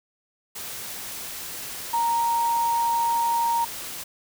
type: tone in noise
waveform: sine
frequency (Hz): 932.3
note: A#5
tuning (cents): 0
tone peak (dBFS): -20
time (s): 1.93-3.65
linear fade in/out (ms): 10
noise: white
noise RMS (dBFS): -35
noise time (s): 0.55-4.04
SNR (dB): +12
effects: none